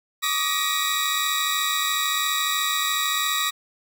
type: tone cluster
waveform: sawtooth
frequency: 1147 / 1239 / 1897 / 3760 / 3901 Hz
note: D6 / D#6 / A#6 / A#7 / B7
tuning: -41 / -8 / +30 / +14 / -22 cents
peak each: -25 dBFS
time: 0.22-3.51 s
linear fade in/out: 20 ms
effects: none